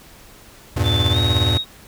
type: chord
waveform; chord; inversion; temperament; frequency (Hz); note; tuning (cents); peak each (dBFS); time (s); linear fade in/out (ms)
square; E diminished; none; just; 82.41 / 98.89 / 118.67; E2 / G2 / Bb2; 0 / +16 / +31; -22 / -21 / -22; 0.76-1.58; 10
type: tone with pitch glide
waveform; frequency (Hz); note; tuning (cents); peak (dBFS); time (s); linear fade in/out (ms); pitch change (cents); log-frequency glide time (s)
sine; 3520 to 3773; A7 to A#7; 0 to +20; -20; 0.83-1.65; 50; +120; 1.12-1.18
effects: pink hiss -45 dBFS RMS until 1.87 s